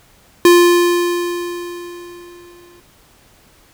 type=tone with exponential decay; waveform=square; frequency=349.2 Hz; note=F4; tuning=in tune; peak=-5 dBFS; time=0.45-2.8 s; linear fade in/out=2 ms; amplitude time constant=510 ms; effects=pink hiss -50 dBFS RMS until 3.73 s